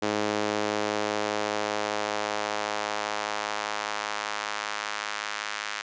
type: tone with high-pass filter sweep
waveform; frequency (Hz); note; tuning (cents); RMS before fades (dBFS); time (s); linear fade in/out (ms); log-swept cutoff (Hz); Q
sawtooth; 105.1; G#2; +21; -30; 0.02-5.82; 10; 350 to 1500; 1.1
effects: resampled to 16000 Hz